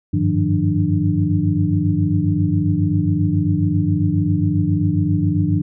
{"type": "tone cluster", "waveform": "sine", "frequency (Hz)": [95, 102.4, 153, 176.7, 297.1], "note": ["F#2", "G#2", "D#3", "F3", "D4"], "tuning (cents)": [46, -24, -29, 21, 20], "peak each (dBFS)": -21, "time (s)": [0.13, 5.62], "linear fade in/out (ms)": 10, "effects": []}